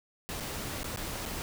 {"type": "noise with dropouts", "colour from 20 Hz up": "pink", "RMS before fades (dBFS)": -37, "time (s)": [0.29, 1.42], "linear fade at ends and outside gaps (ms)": 0, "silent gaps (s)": [[0.401, 0.406], [0.832, 0.843], [0.961, 0.973], [1.255, 1.26]], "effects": []}